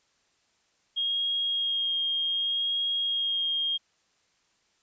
sine tone with vibrato, 3252 Hz, G#7, 37 cents flat, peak -25 dBFS, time 0.96-3.78 s, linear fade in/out 20 ms, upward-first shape sine, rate 0.66 Hz, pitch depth 12 cents each way, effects white hiss -69 dBFS RMS until 4.82 s + resampled to 16000 Hz

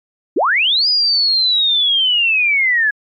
sine linear two-way sweep, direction up then down, 232.8 to 4978 to 1658 Hz, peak -11 dBFS, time 0.36-2.91 s, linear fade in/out 10 ms, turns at 0.88 s, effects MP3 64 kbps

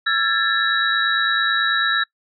sine tone cluster, 1346 / 1649 / 1758 / 3872 Hz, E6 / G#6 / A6 / B7, +36 / -13 / -2 / -35 cents, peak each -22 dBFS, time 0.06-2.04 s, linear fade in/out 10 ms, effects noise-tail reverb RT60 0.1 s tail -23 dB re dry

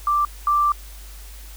sine tone pair in turn, 1176 / 1176 Hz, D6 / D6, +2 / +2 cents, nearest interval unison, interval 0 cents, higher neither, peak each -16 / -15 dBFS, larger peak second, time 0.07-0.25 / 0.47-0.72 s, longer second, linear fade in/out 2 ms, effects added 50 Hz sine -37 dBFS peak until 1.56 s + white hiss -45 dBFS RMS until 1.56 s

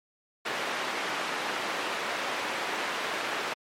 white band-pass noise, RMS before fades -32 dBFS, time 0.45-3.54 s, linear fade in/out 10 ms, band 300 to 2100 Hz, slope 12 dB/octave, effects MP3 64 kbps

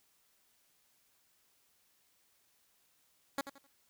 10% pulse tone with echo, 277.2 Hz, C#4, in tune, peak -24 dBFS, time 3.38-3.41 s, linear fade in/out 2 ms, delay 86 ms, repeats 3, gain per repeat -11 dB, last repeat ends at 3.668 s, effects white hiss -72 dBFS RMS until 3.89 s

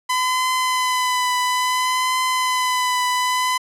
sawtooth tone with vibrato, 1009 Hz, B5, 37 cents sharp, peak -14 dBFS, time 0.09-3.58 s, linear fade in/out 10 ms, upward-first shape triangle, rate 0.59 Hz, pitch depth 25 cents each way, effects low-pass 12000 Hz 12 dB/octave

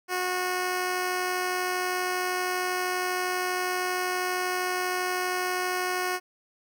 10% pulse tone with amplitude modulation, 364.6 Hz, F#4, 25 cents flat, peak -17 dBFS, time 0.08-6.2 s, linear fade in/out 50 ms, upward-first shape sine, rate 92.6 Hz, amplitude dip 25%, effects none

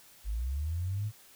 sine linear sweep, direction up, 48 to 110 Hz, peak -30 dBFS, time 0.24-1.12 s, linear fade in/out 50 ms, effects white hiss -57 dBFS RMS until 1.35 s

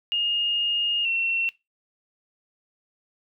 sine tone pair in turn, 2843 / 2714 Hz, F7 / E7, +30 / +50 cents, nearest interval minor second, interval 80 cents, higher first, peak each -22 dBFS, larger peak neither, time 0.12-1.05 / 1.05-1.49 s, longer first, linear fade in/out 0 ms, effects noise-tail reverb RT60 0.2 s tail -18 dB re dry

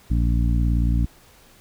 harmonic tone, 58.27 Hz, A#1, in tune, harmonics 1 / 2 / 3 / 4 / 5, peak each -18 / -24 / -28 / -30 / -32 dBFS, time 0.1-1.06 s, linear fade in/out 10 ms, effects pink hiss -52 dBFS RMS until 1.6 s

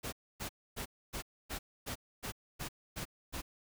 pink noise bursts, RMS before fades -40 dBFS, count 10, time 0.03-3.42 s, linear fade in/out 20 ms, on 96 ms, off 270 ms, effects none

